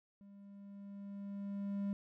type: tone with level ramp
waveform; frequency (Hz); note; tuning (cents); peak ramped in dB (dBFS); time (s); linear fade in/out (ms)
triangle; 200; G3; +35; -53 to -32; 0.21-1.93; 0
effects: none